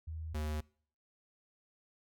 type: tone pair in turn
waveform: sine / square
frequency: 79.9 / 76.2 Hz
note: D#2 / D#2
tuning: +47 / -36 cents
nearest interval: minor second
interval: 83 cents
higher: first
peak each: -39 / -35 dBFS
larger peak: second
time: 0.07-0.34 / 0.34-0.61 s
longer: neither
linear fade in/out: 10 ms
effects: noise-tail reverb RT60 0.5 s tail -24 dB re dry